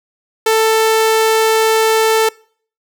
sawtooth tone, 442.7 Hz, A4, 11 cents sharp, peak -6 dBFS, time 0.46-2.29 s, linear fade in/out 5 ms, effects noise-tail reverb RT60 0.5 s tail -24 dB re dry

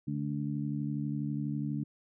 harmonic tone, 72.2 Hz, D2, 29 cents flat, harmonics 2 / 3 / 4, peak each -34 / -36 / -37 dBFS, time 0.07-1.84 s, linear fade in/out 10 ms, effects none

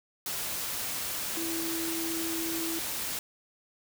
sine tone in noise, 329.6 Hz, E4, in tune, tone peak -33 dBFS, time 1.37-2.79 s, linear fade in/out 2 ms, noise white, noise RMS -34 dBFS, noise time 0.26-3.19 s, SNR -2 dB, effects none

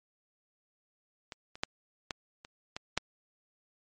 clicks, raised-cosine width 0.2 ms, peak -24 / -28 / -12 / -16 / -29 / -20 / -10 dBFS, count 7, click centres 1.322 / 1.555 / 1.635 / 2.108 / 2.449 / 2.765 / 2.976 s, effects MP3 48 kbps

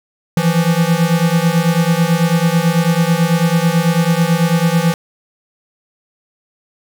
square beating tone pair, 163.4 / 172.5 Hz, E3 / F3, -15 / -21 cents, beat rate 9.1 Hz, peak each -15 dBFS, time 0.37-4.94 s, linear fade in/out 2 ms, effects none

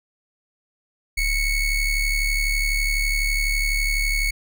square ring-modulated tone, 1116 Hz, C#6, 11 cents sharp, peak -17 dBFS, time 1.17-4.31 s, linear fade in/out 10 ms, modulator 1080 Hz, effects none

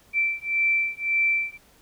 sine beating tone pair, 2337 / 2338.8 Hz, D7 / D7, -9 / -8 cents, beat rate 1.8 Hz, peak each -24 dBFS, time 0.13-1.58 s, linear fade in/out 50 ms, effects pink hiss -57 dBFS RMS until 1.81 s

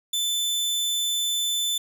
sawtooth tone, 3520 Hz, A7, in tune, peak -20 dBFS, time 0.13-1.78 s, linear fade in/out 5 ms, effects 8-bit

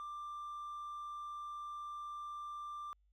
triangle tone, 1184 Hz, D6, 14 cents sharp, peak -40 dBFS, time 0-2.93 s, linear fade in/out 0 ms, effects tanh soft clip ceiling -36 dBFS + added 50 Hz sine -69 dBFS peak until 3.12 s

